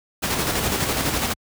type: noise with tremolo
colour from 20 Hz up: pink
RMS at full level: -21 dBFS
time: 0.22-1.34 s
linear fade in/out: 20 ms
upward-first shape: square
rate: 12 Hz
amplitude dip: 35%
effects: high-pass 60 Hz 12 dB/octave